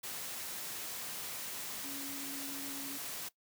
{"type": "tone in noise", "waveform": "sine", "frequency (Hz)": 277.2, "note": "C#4", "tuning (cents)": 0, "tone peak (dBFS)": -45, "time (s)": [1.84, 2.98], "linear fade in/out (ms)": 10, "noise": "white", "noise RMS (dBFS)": -42, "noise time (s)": [0.03, 3.29], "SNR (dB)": -6, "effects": ["noise-tail reverb RT60 0.1 s tail -18 dB re dry", "high-pass 100 Hz 12 dB/octave"]}